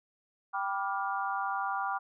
sine chord, G dominant seventh, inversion none, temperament just, 784 / 980 / 1176 / 1411.2 Hz, G5 / B5 / D6 / F6, 0 / -14 / +2 / +18 cents, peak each -34 / -37 / -35 / -37 dBFS, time 0.53-1.99 s, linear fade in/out 20 ms, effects none

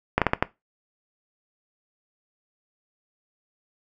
slowing click train, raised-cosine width 0.5 ms, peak -3 dBFS, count 5, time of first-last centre 0.18-0.425 s, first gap 37 ms, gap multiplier 1.35, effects noise-tail reverb RT60 0.2 s tail -18 dB re dry

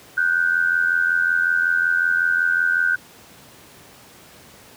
sine tone pair together, 1458.6 / 1544 Hz, F#6 / G6, -25 / -27 cents, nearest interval minor second, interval 98 cents, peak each -19 dBFS, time 0.17-2.96 s, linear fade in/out 10 ms, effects pink hiss -46 dBFS RMS until 4.76 s + high-pass 100 Hz 12 dB/octave

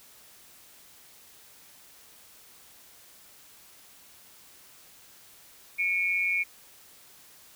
sine tone pair together, 2217 / 2400 Hz, C#7 / D7, 0 / +37 cents, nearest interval minor second, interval 137 cents, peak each -27 dBFS, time 5.78-6.44 s, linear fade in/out 20 ms, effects white hiss -54 dBFS RMS until 7.55 s

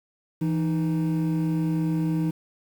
triangle tone pair together, 164.8 / 311.1 Hz, E3 / D#4, 0 / 0 cents, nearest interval major seventh, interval 1100 cents, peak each -21 / -24 dBFS, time 0.41-2.31 s, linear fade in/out 10 ms, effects tanh soft clip ceiling -13 dBFS + 8-bit

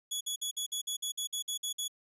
20% pulse tone bursts, 3382 Hz, G#7, 31 cents sharp, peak -27 dBFS, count 12, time 0.11-1.881 s, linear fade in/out 10 ms, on 99 ms, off 53 ms, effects none

